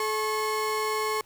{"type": "tone pair together", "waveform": "35% pulse", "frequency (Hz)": [431.1, 1088], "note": ["A4", "C#6"], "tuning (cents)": [-35, -33], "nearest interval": "octave + major third", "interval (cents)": 1602, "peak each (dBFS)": -27, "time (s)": [0, 1.21], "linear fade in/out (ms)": 2, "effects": ["pink hiss -59 dBFS RMS until 1.25 s"]}